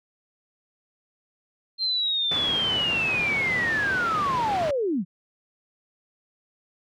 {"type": "linear sweep", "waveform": "sine", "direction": "down", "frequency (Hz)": [4186, 155.56], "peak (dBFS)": -22, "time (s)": [1.78, 5.05], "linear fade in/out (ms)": 50}
{"type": "band-pass noise", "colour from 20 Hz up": "pink", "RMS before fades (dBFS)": -33, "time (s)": [2.31, 4.71], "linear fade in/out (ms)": 5, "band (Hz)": [110, 3300], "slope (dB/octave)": 12}
{"effects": []}